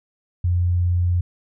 sine tone, 88.3 Hz, F2, 20 cents sharp, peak -16 dBFS, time 0.44-1.21 s, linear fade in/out 5 ms, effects none

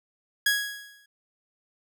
sawtooth tone with exponential decay, 1661.2 Hz, G#6, in tune, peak -15 dBFS, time 0.46-1.06 s, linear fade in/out 5 ms, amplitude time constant 130 ms, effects none

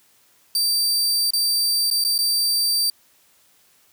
sawtooth tone with dropouts, 4663 Hz, D8, 13 cents flat, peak -15 dBFS, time 0.55-2.9 s, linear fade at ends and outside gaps 2 ms, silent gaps 1.306-1.334 / 1.902-1.911 / 2.04-2.048 / 2.18-2.188 s, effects white hiss -58 dBFS RMS until 3.92 s + high-pass 60 Hz 12 dB/octave

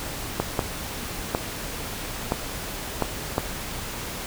clicks, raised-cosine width 1 ms, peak -7 dBFS, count 6, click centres 0.4 / 0.592 / 1.349 / 2.321 / 3.023 / 3.381 s, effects pink hiss -33 dBFS RMS until 4.26 s

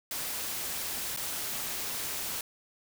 white noise with dropouts, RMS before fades -35 dBFS, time 0.11-2.41 s, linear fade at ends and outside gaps 2 ms, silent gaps 1.164-1.172 s, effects none

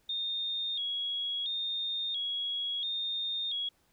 sine tone with vibrato, 3486 Hz, A7, 17 cents flat, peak -31 dBFS, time 0.09-3.69 s, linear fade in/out 5 ms, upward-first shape square, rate 0.73 Hz, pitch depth 82 cents each way, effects pink hiss -70 dBFS RMS until 3.92 s

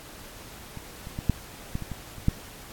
clicks, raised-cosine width 5 ms, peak -25 / -26 / -19 / -8 / -16 / -22 / -22 / -30 / -8 dBFS, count 9, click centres 0.773 / 1.071 / 1.189 / 1.297 / 1.754 / 1.823 / 1.917 / 2.183 / 2.284 s, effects pink hiss -45 dBFS RMS until 2.72 s + AAC 64 kbps

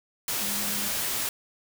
sine tone in noise, 205.7 Hz, G#3, 16 cents flat, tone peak -38 dBFS, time 0.41-0.88 s, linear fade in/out 2 ms, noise white, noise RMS -29 dBFS, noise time 0.28-1.29 s, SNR -12 dB, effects none

